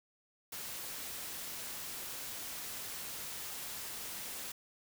white noise, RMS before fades -43 dBFS, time 0.52-4.52 s, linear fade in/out 5 ms, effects none

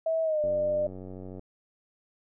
sine tone with pitch glide, 648 to 601.1 Hz, E5 to D5, -30 to +40 cents, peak -24 dBFS, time 0.06-0.87 s, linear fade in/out 5 ms, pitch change -130 cents, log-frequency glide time 0.23-0.41 s
click train, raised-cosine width 2 ms, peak -29 dBFS, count 90, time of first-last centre 0.44-1.394 s, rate 93.3 Hz
effects none

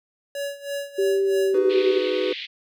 square tone with tremolo, 565 Hz, C#5, 33 cents sharp, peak -26 dBFS, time 0.35-1.58 s, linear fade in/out 2 ms, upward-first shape sine, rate 3.1 Hz, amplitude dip 85%
sine tone with pitch glide, 391.3 to 383 Hz, G4 to G4, -3 to -40 cents, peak -18 dBFS, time 0.98-1.99 s, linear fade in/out 10 ms, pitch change -37 cents, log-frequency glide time 1.23-1.78 s
triangle chord, G# minor seventh, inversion second, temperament just, 311.5 / 373.8 / 415.3 / 498.4 Hz, D#4 / F#4 / G#4 / B4, +2 / +18 / 0 / +16 cents, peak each -29 / -23 / -26 / -23 dBFS, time 1.54-2.33 s, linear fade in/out 5 ms
white band-pass noise, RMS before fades -34 dBFS, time 1.69-2.47 s, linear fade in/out 20 ms, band 2000 to 4000 Hz, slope 48 dB/octave
effects none

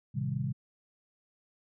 sine chord, A half-diminished seventh, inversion none, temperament just, 110 / 132 / 158.4 / 198 Hz, A2 / C3 / Eb3 / G3, 0 / +16 / +31 / +18 cents, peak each -38 / -32 / -37 / -38 dBFS, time 0.14-0.53 s, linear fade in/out 20 ms, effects none

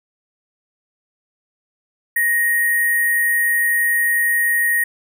sine tone with sample-and-hold, 1877 Hz, A#6, 11 cents sharp, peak -14 dBFS, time 2.16-4.84 s, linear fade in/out 5 ms, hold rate 11025 Hz, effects none

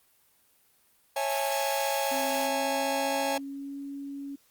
45% pulse chord, A major seventh, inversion first, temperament just, 550 / 660 / 825 / 880 Hz, C#5 / E5 / G#5 / A5, -14 / +2 / -12 / 0 cents, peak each -31 / -36 / -31 / -35 dBFS, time 1.16-3.38 s, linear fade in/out 5 ms
white high-pass noise, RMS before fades -39 dBFS, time 1.29-2.47 s, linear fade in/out 10 ms, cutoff 1100 Hz, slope 96 dB/octave
sine tone with pitch glide, 266 to 279.5 Hz, C4 to C#4, +29 to +14 cents, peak -35 dBFS, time 2.11-4.36 s, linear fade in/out 10 ms, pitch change +85 cents, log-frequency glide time 2.33-3.77 s
effects white hiss -65 dBFS RMS until 4.5 s + Opus 32 kbps

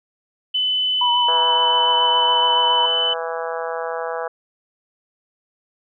sine tone, 3013 Hz, F#7, 31 cents sharp, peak -17 dBFS, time 0.54-3.14 s, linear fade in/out 10 ms
sine tone with vibrato, 967 Hz, B5, 37 cents flat, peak -17 dBFS, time 1.01-2.86 s, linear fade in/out 5 ms, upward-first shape sine, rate 7.1 Hz, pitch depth 29 cents each way
harmonic tone, 164.81 Hz, E3, in tune, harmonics 3 / 4 / 5 / 6 / 7 / 8 / 9 / 10, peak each -27 / -29 / -31 / -33 / -34 / -35 / -36 / -37 dBFS, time 1.28-4.28 s, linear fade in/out 5 ms
effects none

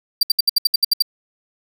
45% pulse tone bursts, 4694 Hz, D8, 2 cents flat, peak -10 dBFS, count 10, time 0.21-1.023 s, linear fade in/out 5 ms, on 21 ms, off 67 ms, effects none

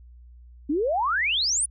sine exponential sweep, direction up, 271.7 to 10000 Hz, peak -21 dBFS, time 0.69-1.66 s, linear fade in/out 10 ms, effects added 60 Hz sine -45 dBFS peak until 1.7 s

